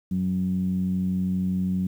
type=tone with low-pass filter; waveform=15% pulse; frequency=92.5 Hz; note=F#2; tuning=in tune; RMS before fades=-25 dBFS; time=0.11-1.87 s; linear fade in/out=5 ms; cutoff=190 Hz; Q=4.9; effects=9-bit